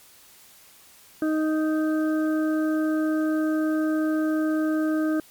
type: harmonic tone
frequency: 311.5 Hz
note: D#4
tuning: 2 cents sharp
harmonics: 1 / 2 / 4 / 5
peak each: -21 / -31 / -37 / -36 dBFS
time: 1.22-5.2 s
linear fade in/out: 2 ms
effects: white hiss -52 dBFS RMS until 5.3 s + MP3 96 kbps